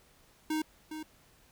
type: tone with echo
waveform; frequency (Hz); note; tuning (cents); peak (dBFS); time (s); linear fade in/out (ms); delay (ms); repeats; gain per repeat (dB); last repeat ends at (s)
square; 311.1; D#4; 0; -30; 0.5-0.62; 5; 410; 1; -9; 1.03
effects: pink hiss -63 dBFS RMS until 1.51 s